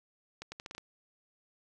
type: accelerating click train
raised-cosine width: 0.2 ms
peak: -25 dBFS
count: 7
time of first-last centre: 0.42-0.78 s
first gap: 100 ms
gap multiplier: 0.79
effects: none